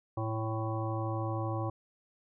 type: harmonic tone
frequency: 110.9 Hz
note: A2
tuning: 14 cents sharp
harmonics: 1 / 3 / 5 / 7 / 9 / 10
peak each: -33 / -38 / -40 / -41 / -43 / -43 dBFS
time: 0.17-1.7 s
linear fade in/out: 5 ms
effects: none